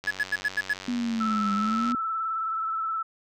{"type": "click train", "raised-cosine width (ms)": 0.2, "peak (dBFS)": -20, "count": 179, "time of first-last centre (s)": [0.04, 1.92], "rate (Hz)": 94.7}
{"type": "tone bursts", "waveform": "triangle", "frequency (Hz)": 1699, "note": "G#6", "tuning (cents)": 39, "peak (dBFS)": -20, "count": 6, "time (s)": [0.07, 0.734], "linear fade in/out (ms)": 5, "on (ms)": 39, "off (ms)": 86}
{"type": "linear two-way sweep", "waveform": "sine", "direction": "down then up", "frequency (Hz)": [246.9, 200.4, 246.9], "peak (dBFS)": -25, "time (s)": [0.88, 1.95], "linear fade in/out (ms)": 2, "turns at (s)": 1.53}
{"type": "tone with vibrato", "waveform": "sine", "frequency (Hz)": 1318.5, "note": "E6", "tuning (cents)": 0, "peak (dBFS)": -26, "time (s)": [1.2, 3.03], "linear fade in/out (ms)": 10, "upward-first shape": "sine", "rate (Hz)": 19, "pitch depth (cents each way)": 31}
{"effects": []}